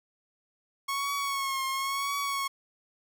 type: tone with vibrato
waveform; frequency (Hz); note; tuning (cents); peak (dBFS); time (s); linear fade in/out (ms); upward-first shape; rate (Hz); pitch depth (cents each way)
sawtooth; 1099; C#6; -15; -25; 0.88-2.48; 10; triangle; 0.97; 53
effects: none